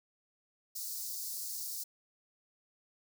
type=high-pass noise; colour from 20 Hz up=white; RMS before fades=-40 dBFS; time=0.75-1.84 s; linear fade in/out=10 ms; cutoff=4400 Hz; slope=48 dB/octave; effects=none